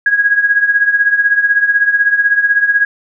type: tone with tremolo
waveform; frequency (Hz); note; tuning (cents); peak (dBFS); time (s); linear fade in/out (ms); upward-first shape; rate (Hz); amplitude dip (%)
sine; 1650; G#6; -12; -5; 0.06-2.85; 2; triangle; 16; 80
effects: none